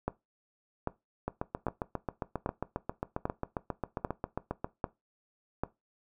two click trains, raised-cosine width 1 ms, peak -16 / -18 dBFS, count 8 / 26, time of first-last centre 0.08-5.636 / 1.28-4.645 s, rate 1.26 / 7.43 Hz, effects noise-tail reverb RT60 0.2 s tail -18 dB re dry

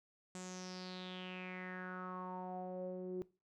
sawtooth tone with low-pass filter sweep, 183.5 Hz, F#3, 14 cents flat, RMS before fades -45 dBFS, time 0.35-3.22 s, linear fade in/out 0 ms, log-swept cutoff 7700 to 370 Hz, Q 6, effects noise-tail reverb RT60 0.3 s tail -20 dB re dry

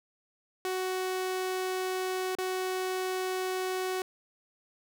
sawtooth tone with dropouts, 372.2 Hz, F#4, 10 cents sharp, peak -26 dBFS, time 0.65-4.02 s, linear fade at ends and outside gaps 1 ms, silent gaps 2.352-2.385 s, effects none

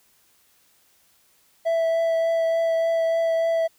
triangle tone with vibrato, 659.3 Hz, E5, in tune, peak -17 dBFS, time 1.65-3.68 s, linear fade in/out 20 ms, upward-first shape triangle, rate 3.4 Hz, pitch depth 12 cents each way, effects white hiss -61 dBFS RMS until 3.78 s

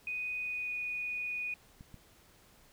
sine tone with pitch glide, 2489 to 2469 Hz, D#7 to D#7, 0 to -14 cents, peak -34 dBFS, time 0.07-1.54 s, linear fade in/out 2 ms, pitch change -14 cents, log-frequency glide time 0.39-0.73 s
clicks, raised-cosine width 5 ms, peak -37 dBFS, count 2, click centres 1.809 / 1.943 s
effects pink hiss -62 dBFS RMS until 2.72 s

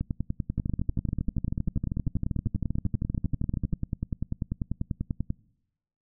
two click trains, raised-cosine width 5 ms, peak -16 / -16 dBFS, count 55 / 41, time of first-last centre 0.01-5.304 / 0.58-3.73 s, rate 10.2 / 12.7 Hz, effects noise-tail reverb RT60 0.9 s tail -25 dB re dry

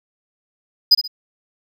triangle tone with echo, 4978 Hz, D#8, in tune, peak -5 dBFS, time 0.91-0.95 s, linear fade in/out 10 ms, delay 64 ms, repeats 2, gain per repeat -10 dB, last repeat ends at 1.078 s, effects none

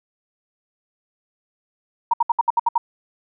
sine tone bursts, 937 Hz, A#5, 9 cents sharp, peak -13 dBFS, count 8, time 2.11-2.78 s, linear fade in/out 5 ms, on 26 ms, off 66 ms, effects none

